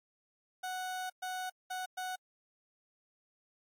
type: tone bursts at uneven times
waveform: 30% pulse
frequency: 740 Hz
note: F#5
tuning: in tune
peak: -34 dBFS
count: 4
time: 0.63-1.1 / 1.22-1.5 / 1.7-1.86 / 1.97-2.16 s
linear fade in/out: 10 ms
effects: AAC 64 kbps